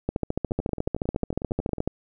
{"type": "two click trains", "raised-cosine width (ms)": 2, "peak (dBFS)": [-19, -11], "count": [15, 26], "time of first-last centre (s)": [[0.51, 1.783], [0.09, 1.876]], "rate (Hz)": [11, 14], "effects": []}